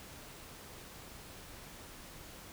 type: silence
effects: pink hiss -51 dBFS RMS until 2.52 s